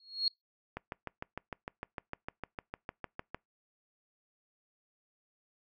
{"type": "tone with exponential growth", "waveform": "sine", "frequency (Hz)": 4300, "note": "C8", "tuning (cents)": 47, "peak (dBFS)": -24, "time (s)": [0, 0.28], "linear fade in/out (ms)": 2, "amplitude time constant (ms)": 60}
{"type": "click train", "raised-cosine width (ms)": 0.5, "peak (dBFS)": -23, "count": 18, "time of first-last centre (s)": [0.77, 3.346], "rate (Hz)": 6.6}
{"effects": ["noise-tail reverb RT60 0.2 s tail -26 dB re dry"]}